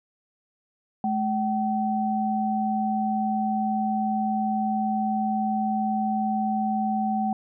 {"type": "tone pair together", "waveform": "sine", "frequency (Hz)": [214.3, 763.7], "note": ["A3", "G5"], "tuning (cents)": [-45, -45], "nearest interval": "octave + minor seventh", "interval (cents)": 2200, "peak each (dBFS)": -25, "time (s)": [1.04, 7.33], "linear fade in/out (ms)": 2, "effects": []}